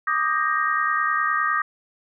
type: chord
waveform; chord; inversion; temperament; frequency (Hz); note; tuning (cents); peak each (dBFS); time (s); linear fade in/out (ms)
sine; Eb major seventh; third; equal with one note detuned; 1174.7 / 1244.5 / 1591.7 / 1864.7; D6 / Eb6 / G6 / Bb6; 0 / 0 / +26 / 0; -26 / -23 / -27 / -25; 0.07-1.62; 5
effects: none